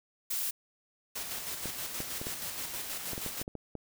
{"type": "noise", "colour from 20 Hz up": "blue", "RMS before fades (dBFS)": -33, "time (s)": [0.3, 0.51], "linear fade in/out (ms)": 10}
{"type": "noise with tremolo", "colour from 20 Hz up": "white", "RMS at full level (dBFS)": -37, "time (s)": [1.15, 3.43], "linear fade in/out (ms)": 10, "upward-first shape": "square", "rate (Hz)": 6.3, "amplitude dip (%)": 35}
{"type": "clicks", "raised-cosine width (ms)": 2, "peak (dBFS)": -25, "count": 11, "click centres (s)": [1.657, 2.004, 2.215, 2.269, 3.133, 3.179, 3.263, 3.415, 3.479, 3.553, 3.753]}
{"effects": []}